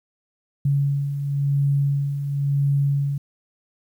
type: beating tone pair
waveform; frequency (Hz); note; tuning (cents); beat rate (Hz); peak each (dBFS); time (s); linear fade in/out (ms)
sine; 140 / 140.96; C#3 / C#3; +18 / +29; 0.96; -27 / -19; 0.65-3.18; 5
effects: 9-bit